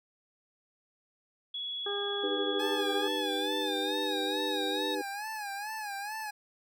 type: tone with pitch glide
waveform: sine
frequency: 3369 to 3782 Hz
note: G#7 to A#7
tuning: +24 to +24 cents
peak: -34 dBFS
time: 1.54-4.95 s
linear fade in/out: 5 ms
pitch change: +200 cents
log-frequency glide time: 3.16-4.14 s
type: harmonic tone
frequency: 404.6 Hz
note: G#4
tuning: 45 cents flat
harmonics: 1 / 2 / 3 / 4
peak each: -34 / -41 / -42 / -42 dBFS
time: 1.86-3.08 s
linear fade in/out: 5 ms
type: chord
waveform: sine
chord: Eb augmented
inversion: none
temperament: equal with one note detuned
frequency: 304.9 / 392 / 493.9 Hz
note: Eb4 / G4 / B4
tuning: -35 / 0 / 0 cents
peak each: -36 dBFS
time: 2.23-5.02 s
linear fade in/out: 10 ms
type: tone with vibrato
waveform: 25% pulse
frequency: 834 Hz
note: G#5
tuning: 7 cents sharp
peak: -32 dBFS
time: 2.59-6.31 s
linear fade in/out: 10 ms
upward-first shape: sine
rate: 2.3 Hz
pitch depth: 95 cents each way
effects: none